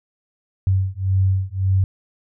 sine beating tone pair, 94.4 / 96.2 Hz, F#2 / G2, +35 / -32 cents, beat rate 1.8 Hz, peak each -19 dBFS, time 0.67-1.84 s, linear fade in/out 0 ms, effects none

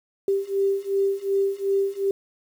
sine beating tone pair, 392 / 394.7 Hz, G4 / G4, 0 / +12 cents, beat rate 2.7 Hz, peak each -24 / -23 dBFS, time 0.28-2.11 s, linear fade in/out 2 ms, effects 8-bit

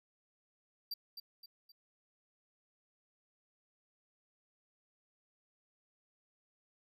square tone with echo, 4699 Hz, D8, in tune, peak -38 dBFS, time 0.91-0.94 s, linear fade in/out 5 ms, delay 260 ms, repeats 3, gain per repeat -7 dB, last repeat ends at 1.72 s, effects none

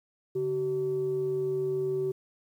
sine tone pair together, 142.59 / 380.9 Hz, C#3 / G4, +49 / -50 cents, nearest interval octave + perfect fourth, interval 1701 cents, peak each -36 / -26 dBFS, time 0.35-2.12 s, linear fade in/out 10 ms, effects tanh soft clip ceiling -21 dBFS + 10-bit

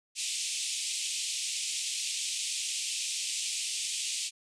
white band-pass noise, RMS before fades -34 dBFS, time 0.15-4.31 s, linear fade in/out 50 ms, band 2400 to 9000 Hz, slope 48 dB/octave, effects none

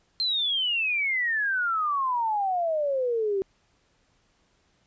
sine exponential sweep, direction down, 4186 to 379 Hz, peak -23 dBFS, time 0.2-3.42 s, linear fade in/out 0 ms, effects pink hiss -67 dBFS RMS until 4.86 s + resampled to 16000 Hz

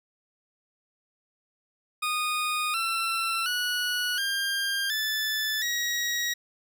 20% pulse tone with pitch steps, 1234 / 1345.7 / 1467.5 / 1600.3 / 1745.1 / 1903.1 Hz, D#6 / E6 / F#6 / G6 / A6 / A#6, -15 / +35 / -15 / +35 / -15 / +35 cents, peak -21 dBFS, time 2.02-6.34 s, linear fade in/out 10 ms, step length 720 ms, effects none

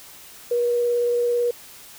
sine tone with vibrato, 480.4 Hz, B4, 48 cents flat, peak -18 dBFS, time 0.51-1.51 s, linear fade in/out 5 ms, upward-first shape square, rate 18 Hz, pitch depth 8 cents each way, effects white hiss -44 dBFS RMS until 1.98 s

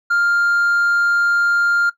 sine tone with hard clipping, 1400 Hz, F6, 4 cents sharp, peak -14 dBFS, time 0.1-1.9 s, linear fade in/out 10 ms, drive 2 dB, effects noise-tail reverb RT60 0.1 s tail -17 dB re dry

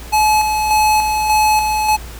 square tone with tremolo, 856 Hz, A5, 48 cents flat, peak -11 dBFS, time 0.12-1.97 s, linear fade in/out 20 ms, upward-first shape square, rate 1.7 Hz, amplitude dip 40%, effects added 58 Hz sine -30 dBFS peak until 2.19 s + pink hiss -36 dBFS RMS until 2.19 s

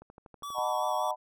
click train, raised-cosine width 1 ms, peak -35 dBFS, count 8, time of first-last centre 0.02-0.585 s, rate 12.4 Hz
square tone with vibrato, 1133 Hz, C#6, 37 cents sharp, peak -37 dBFS, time 0.43-1.11 s, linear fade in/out 2 ms, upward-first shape sine, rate 5.2 Hz, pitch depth 31 cents each way
sine chord, B dominant seventh, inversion first, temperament just, 617.4 / 740.8 / 889 / 987.8 Hz, D#5 / F#5 / A5 / B5, -14 / +2 / +18 / 0 cents, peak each -33 dBFS, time 0.54-1.16 s, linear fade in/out 50 ms
effects none

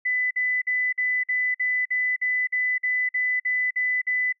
sine tone bursts, 2000 Hz, B6, 21 cents sharp, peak -21 dBFS, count 14, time 0.05-4.327 s, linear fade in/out 10 ms, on 260 ms, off 49 ms, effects noise-tail reverb RT60 0.1 s tail -26 dB re dry

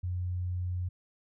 sine tone, 90 Hz, F#2, 47 cents flat, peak -30 dBFS, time 0.03-0.89 s, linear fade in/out 10 ms, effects none

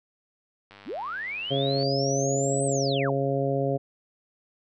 click train, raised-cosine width 0.3 ms, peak -31 dBFS, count 113, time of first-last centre 0.71-1.83 s, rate 100 Hz
sine linear two-way sweep, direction up then down, 144.1 to 8300 to 144.1 Hz, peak -30 dBFS, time 0.85-3.14 s, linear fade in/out 50 ms, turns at 2.66 s
harmonic tone, 137.3 Hz, C#3, 16 cents flat, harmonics 1 / 2 / 3 / 4 / 5, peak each -28 / -31 / -29 / -28 / -32 dBFS, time 1.5-3.78 s, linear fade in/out 20 ms
effects none

